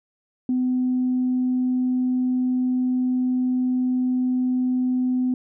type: tone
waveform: sine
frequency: 253.1 Hz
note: B3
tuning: 43 cents sharp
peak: -18 dBFS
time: 0.49-5.34 s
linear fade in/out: 2 ms
effects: tanh soft clip ceiling -14 dBFS